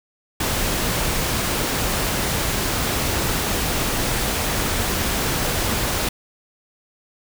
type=noise; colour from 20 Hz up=pink; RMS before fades=-22 dBFS; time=0.4-6.09 s; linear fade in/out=5 ms; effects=none